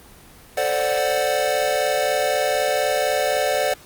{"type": "chord", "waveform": "square", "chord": "D dominant seventh", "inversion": "second", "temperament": "equal", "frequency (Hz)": [440, 523.3, 587.3, 740], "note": ["A4", "C5", "D5", "F#5"], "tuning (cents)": [0, 0, 0, 0], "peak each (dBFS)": [-29, -25, -23, -25], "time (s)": [0.57, 3.74], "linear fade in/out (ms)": 5, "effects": ["pink hiss -46 dBFS RMS until 3.85 s", "Opus 24 kbps"]}